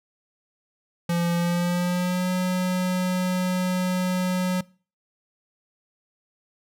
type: tone with pitch glide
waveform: square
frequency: 171.7 to 182.96 Hz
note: F3 to F#3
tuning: -29 to -19 cents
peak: -22 dBFS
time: 1.09-4.61 s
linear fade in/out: 5 ms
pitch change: +110 cents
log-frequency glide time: 1.36-2.3 s
effects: noise-tail reverb RT60 0.4 s tail -23 dB re dry